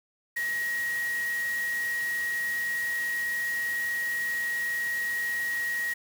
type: tone in noise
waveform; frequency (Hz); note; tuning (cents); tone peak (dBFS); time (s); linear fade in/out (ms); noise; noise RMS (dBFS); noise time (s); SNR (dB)
sine; 1895; A#6; +28; -27; 0.36-5.94; 10; white; -41; 0.36-5.94; +11
effects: none